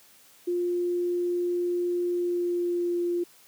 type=tone with pitch glide; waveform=sine; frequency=352.1 to 348.5 Hz; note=F4 to F4; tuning=+14 to -4 cents; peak=-24 dBFS; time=0.47-3.24 s; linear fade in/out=10 ms; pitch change=-18 cents; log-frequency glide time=2.09-2.98 s; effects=white hiss -56 dBFS RMS until 3.47 s + high-pass 100 Hz 12 dB/octave